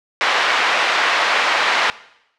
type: band-pass noise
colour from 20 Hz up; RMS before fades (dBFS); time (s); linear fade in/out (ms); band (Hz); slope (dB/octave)
white; -17; 0.21-1.9; 0; 690 to 2200; 12
effects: noise-tail reverb RT60 0.8 s tail -19 dB re dry + low-pass 6000 Hz 12 dB/octave